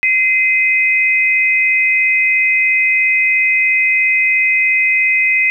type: tone pair together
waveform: sine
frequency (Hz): 2060 / 2517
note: C7 / D#7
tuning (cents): -28 / +19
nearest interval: minor third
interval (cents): 347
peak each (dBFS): -13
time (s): 0.03-5.5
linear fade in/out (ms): 0
effects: 8-bit